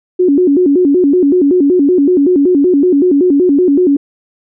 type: tone with vibrato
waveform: sine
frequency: 320.3 Hz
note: E4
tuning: 50 cents flat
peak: -6 dBFS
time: 0.19-3.97 s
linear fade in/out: 10 ms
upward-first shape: square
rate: 5.3 Hz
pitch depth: 220 cents each way
effects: none